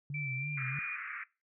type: tone with vibrato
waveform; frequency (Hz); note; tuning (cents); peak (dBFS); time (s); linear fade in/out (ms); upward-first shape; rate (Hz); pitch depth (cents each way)
sine; 138.59; C#3; 0; -36; 0.1-0.79; 2; sine; 3.1; 130
type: tone with pitch glide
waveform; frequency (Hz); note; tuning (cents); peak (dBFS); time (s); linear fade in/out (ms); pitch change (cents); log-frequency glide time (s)
sine; 2332 to 2432; D7 to D#7; -13 to -40; -37; 0.14-0.96; 5; +73; 0.31-0.79
type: band-pass noise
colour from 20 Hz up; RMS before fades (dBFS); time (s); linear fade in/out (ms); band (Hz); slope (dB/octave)
white; -42; 0.57-1.24; 5; 1200 to 2400; 96
effects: noise-tail reverb RT60 0.3 s tail -22 dB re dry